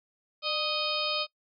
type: harmonic tone with a mistuned harmonic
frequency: 623 Hz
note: D#5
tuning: 2 cents sharp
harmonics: 1 / 2 / 4 / 5 / 6 / 7 / 8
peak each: -35 / -35 / -35 / -35 / -35 / -35 / -35 dBFS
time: 0.42-1.27 s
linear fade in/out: 50 ms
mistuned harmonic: 1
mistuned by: -60 cents
effects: noise-tail reverb RT60 0.1 s tail -23 dB re dry